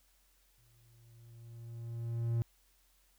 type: tone with exponential growth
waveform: triangle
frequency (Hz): 116.54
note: A#2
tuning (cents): 0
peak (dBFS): -26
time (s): 0.58-2.42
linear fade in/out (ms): 0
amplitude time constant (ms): 400
effects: added 45 Hz sine -70 dBFS peak until 3.18 s + white hiss -71 dBFS RMS until 3.18 s